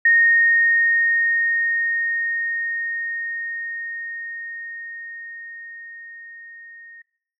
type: tone with level ramp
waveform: sine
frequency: 1853 Hz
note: A#6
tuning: 11 cents flat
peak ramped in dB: -11 to -40 dBFS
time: 0.05-7.02 s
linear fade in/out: 5 ms
effects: noise-tail reverb RT60 0.6 s tail -20 dB re dry